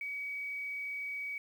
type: tone with quantisation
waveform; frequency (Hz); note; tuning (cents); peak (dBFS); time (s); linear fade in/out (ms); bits
sine; 2267; C#7; +38; -36; 0.01-1.38; 2; 10
effects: none